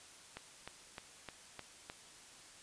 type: click train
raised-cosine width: 0.3 ms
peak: -28 dBFS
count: 6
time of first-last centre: 0.37-1.899 s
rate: 3.27 Hz
effects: white hiss -57 dBFS RMS until 2.62 s + resampled to 22050 Hz